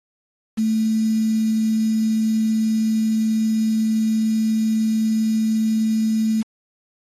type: tone with quantisation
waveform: sine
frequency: 220 Hz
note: A3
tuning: in tune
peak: -16 dBFS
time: 0.57-6.43 s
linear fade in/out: 20 ms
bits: 6
effects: AAC 32 kbps

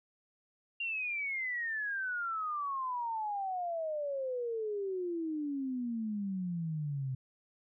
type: exponential sweep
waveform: sine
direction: down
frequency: 2794 to 128.4 Hz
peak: -33 dBFS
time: 0.8-7.15 s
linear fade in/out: 5 ms
effects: none

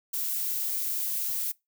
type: noise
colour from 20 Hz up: violet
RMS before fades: -30 dBFS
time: 0.13-1.52 s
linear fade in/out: 10 ms
effects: noise-tail reverb RT60 0.2 s tail -23 dB re dry

